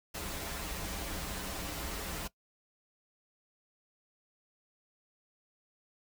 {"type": "noise with comb filter", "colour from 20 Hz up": "pink", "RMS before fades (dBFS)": -39, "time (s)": [0.14, 2.28], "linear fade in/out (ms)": 10, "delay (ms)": 8.2, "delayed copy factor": -0.8, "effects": ["noise-tail reverb RT60 0.1 s tail -20 dB re dry"]}